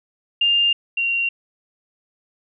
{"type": "tone pair in turn", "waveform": "sine", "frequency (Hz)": [2803, 2758], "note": ["F7", "F7"], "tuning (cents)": [6, -22], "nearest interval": "unison", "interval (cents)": 28, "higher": "first", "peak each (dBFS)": [-14, -18], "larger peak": "first", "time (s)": [[0.41, 0.73], [0.97, 1.29]], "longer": "neither", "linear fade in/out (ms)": 5, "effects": []}